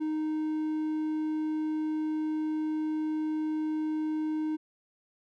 triangle tone, 310.1 Hz, D#4, 6 cents flat, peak -26 dBFS, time 0-4.57 s, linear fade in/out 20 ms, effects none

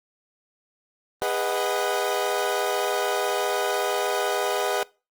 30% pulse chord, G# minor seventh, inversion none, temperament equal with one note detuned, 407.9 / 493.9 / 622.3 / 740 Hz, G#4 / B4 / D#5 / F#5, -31 / 0 / 0 / 0 cents, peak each -26 dBFS, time 1.22-4.83 s, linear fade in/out 0 ms, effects noise-tail reverb RT60 0.3 s tail -23 dB re dry + Opus 24 kbps

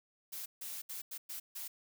blue noise bursts at uneven times, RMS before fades -43 dBFS, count 6, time 0.32-0.46 / 0.61-0.82 / 0.89-1.02 / 1.11-1.18 / 1.29-1.4 / 1.55-1.68 s, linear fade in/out 10 ms, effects none

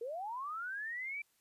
sine linear sweep, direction up, 440 to 2349 Hz, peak -38 dBFS, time 0.01-1.22 s, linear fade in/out 5 ms, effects white hiss -74 dBFS RMS until 1.4 s + resampled to 32000 Hz

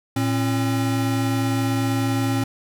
square tone pair together, 113.52 / 270 Hz, A#2 / C#4, -45 / -45 cents, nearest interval octave + minor third, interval 1500 cents, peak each -23 dBFS, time 0.16-2.44 s, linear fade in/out 5 ms, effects none

